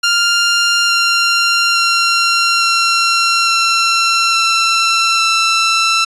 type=tone with pitch steps; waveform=15% pulse; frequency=1396.9 / 1386.4 / 1376.1 / 1365.8 / 1355.6 / 1345.4 / 1335.4 Hz; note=F6 / F6 / F6 / F6 / E6 / E6 / E6; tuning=0 / -13 / -26 / -39 / +48 / +35 / +22 cents; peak=-4 dBFS; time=0.03-6.05 s; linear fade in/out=10 ms; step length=860 ms; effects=resampled to 24000 Hz